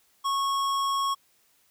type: tone with hard clipping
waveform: sine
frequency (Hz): 1100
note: C#6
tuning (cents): -14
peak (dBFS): -26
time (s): 0.24-1.15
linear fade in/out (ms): 20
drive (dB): 15
effects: white hiss -65 dBFS RMS until 1.7 s